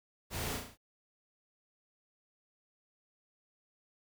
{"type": "noise with echo", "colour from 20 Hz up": "pink", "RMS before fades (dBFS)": -39, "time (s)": [0.3, 0.6], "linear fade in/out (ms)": 50, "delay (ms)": 35, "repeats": 5, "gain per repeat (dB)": -4, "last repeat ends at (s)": 0.775, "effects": []}